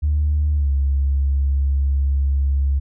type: tone with pitch glide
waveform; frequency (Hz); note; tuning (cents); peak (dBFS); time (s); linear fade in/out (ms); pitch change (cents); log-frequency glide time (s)
sine; 74.4 to 69.02; D2 to C#2; +23 to -7; -14; 0.02-2.8; 20; -130; 0.54-0.7
effects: tanh soft clip ceiling -11 dBFS